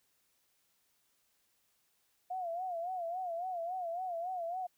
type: tone with vibrato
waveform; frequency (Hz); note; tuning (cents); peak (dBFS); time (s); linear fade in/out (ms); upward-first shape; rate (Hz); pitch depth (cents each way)
sine; 707; F5; +21; -35; 2.3-4.67; 10; sine; 3.6; 110
effects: white hiss -75 dBFS RMS until 4.77 s